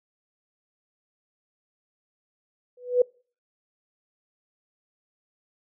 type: tone with exponential growth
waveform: sine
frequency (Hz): 493.9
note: B4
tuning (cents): 0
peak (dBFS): -12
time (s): 2.77-3.02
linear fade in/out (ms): 5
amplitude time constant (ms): 54
effects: noise-tail reverb RT60 0.4 s tail -26 dB re dry